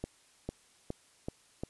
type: accelerating click train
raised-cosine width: 2 ms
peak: -22 dBFS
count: 5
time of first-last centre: 0.04-1.635 s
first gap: 450 ms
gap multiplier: 0.92
effects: white hiss -64 dBFS RMS until 1.69 s + resampled to 24000 Hz